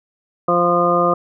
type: harmonic tone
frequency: 174.5 Hz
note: F3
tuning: 1 cent flat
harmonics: 1 / 2 / 3 / 4 / 6 / 7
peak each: -23 / -21 / -18 / -21 / -23 / -17 dBFS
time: 0.48-1.14 s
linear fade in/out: 5 ms
effects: none